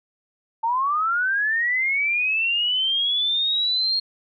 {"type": "linear sweep", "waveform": "sine", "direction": "up", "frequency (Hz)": [887, 4263], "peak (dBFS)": -19, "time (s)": [0.63, 4], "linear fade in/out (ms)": 10, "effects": []}